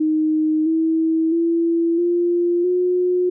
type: tone with pitch steps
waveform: sine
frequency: 311.1 / 322.8 / 335 / 347.6 / 360.7 Hz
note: D#4 / E4 / E4 / F4 / F#4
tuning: 0 / -36 / +28 / -8 / -44 cents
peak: -15 dBFS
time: 0-3.3 s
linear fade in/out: 10 ms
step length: 660 ms
effects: none